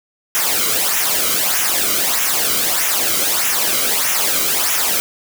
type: noise with flanger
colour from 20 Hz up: white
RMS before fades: -17 dBFS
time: 0.35-5 s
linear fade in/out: 0 ms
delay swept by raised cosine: 0.22 to 1.16 ms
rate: 1.6 Hz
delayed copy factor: -0.65
effects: none